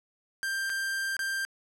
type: tone with dropouts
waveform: 45% pulse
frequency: 1582 Hz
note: G6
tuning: 15 cents sharp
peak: -29 dBFS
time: 0.43-1.45 s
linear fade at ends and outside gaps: 0 ms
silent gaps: 0.696-0.7 / 1.167-1.192 s
effects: low-pass 12000 Hz 12 dB/octave